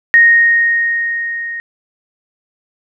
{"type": "tone with level ramp", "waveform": "sine", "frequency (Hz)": 1862, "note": "A#6", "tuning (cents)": -2, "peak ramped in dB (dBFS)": [-3, -21], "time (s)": [0.14, 1.6], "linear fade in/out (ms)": 0, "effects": []}